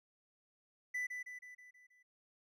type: tone with echo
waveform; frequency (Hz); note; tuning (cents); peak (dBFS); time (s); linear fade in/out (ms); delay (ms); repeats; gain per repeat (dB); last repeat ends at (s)
triangle; 1990; B6; +13; -34; 0.94-1.07; 10; 160; 6; -5; 2.03
effects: none